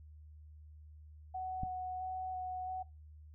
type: tone with vibrato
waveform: sine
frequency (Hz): 742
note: F#5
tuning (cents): +5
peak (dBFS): -37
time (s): 1.34-2.83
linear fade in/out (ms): 10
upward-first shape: square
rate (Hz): 1.5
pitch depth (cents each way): 9
type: click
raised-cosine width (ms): 5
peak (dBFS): -27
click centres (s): 1.634
effects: noise-tail reverb RT60 0.2 s tail -18 dB re dry + added 76 Hz sine -52 dBFS peak until 3.34 s